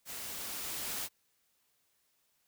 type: noise with level ramp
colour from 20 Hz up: white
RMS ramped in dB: -43 to -37 dBFS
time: 0.05-1.09 s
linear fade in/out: 50 ms
effects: white hiss -75 dBFS RMS until 2.47 s